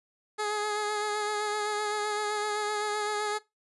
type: tone with vibrato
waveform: 15% pulse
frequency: 420 Hz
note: G#4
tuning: 19 cents sharp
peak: -22 dBFS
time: 0.38-3.39 s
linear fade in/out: 20 ms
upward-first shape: sine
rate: 7.8 Hz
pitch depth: 23 cents each way
effects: noise-tail reverb RT60 0.2 s tail -20 dB re dry + resampled to 24000 Hz